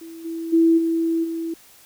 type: tone with level steps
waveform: sine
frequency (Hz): 329.6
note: E4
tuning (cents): 0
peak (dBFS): -35 / -26 / -12 / -18 / -24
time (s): 0.01-1.54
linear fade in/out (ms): 5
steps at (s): 0.24 / 0.52 / 0.77 / 1.23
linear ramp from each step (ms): 20
effects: white hiss -50 dBFS RMS until 1.85 s